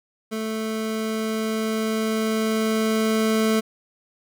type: tone with level ramp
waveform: 25% pulse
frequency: 219.9 Hz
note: A3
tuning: 1 cent flat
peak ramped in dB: -22 to -14 dBFS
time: 0.31-3.61 s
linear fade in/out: 20 ms
effects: none